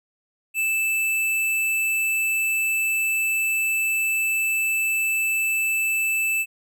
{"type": "tone", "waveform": "square", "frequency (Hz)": 2637, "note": "E7", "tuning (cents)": 0, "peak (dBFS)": -21, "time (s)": [0.54, 6.46], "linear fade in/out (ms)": 50, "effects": []}